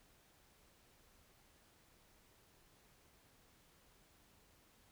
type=silence; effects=pink hiss -69 dBFS RMS until 4.91 s